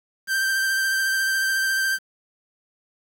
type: tone with vibrato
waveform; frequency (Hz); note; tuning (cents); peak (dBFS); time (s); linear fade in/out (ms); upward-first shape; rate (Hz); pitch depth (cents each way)
45% pulse; 1568; G6; 0; -20; 0.27-1.99; 50; triangle; 14; 20
effects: 8-bit